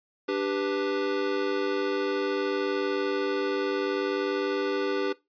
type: chord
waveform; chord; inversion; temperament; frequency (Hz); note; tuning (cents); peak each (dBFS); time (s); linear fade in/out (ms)
square; G major; second; equal with one note detuned; 293.7 / 393.4 / 493.9; D4 / G4 / B4; 0 / +6 / 0; -32 / -29 / -32; 0.28-5.13; 10
effects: noise-tail reverb RT60 0.2 s tail -19 dB re dry + resampled to 11025 Hz